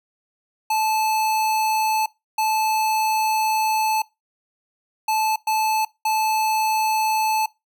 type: tone bursts at uneven times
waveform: square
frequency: 871 Hz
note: A5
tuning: 18 cents flat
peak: -19 dBFS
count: 5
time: 0.7-2.06 / 2.38-4.02 / 5.08-5.36 / 5.47-5.85 / 6.05-7.46 s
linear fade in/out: 5 ms
effects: noise-tail reverb RT60 0.2 s tail -20 dB re dry